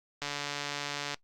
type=click train; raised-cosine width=0.2 ms; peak=-17 dBFS; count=134; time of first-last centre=0.22-1.144 s; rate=144 Hz; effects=noise-tail reverb RT60 0.1 s tail -20 dB re dry + Opus 48 kbps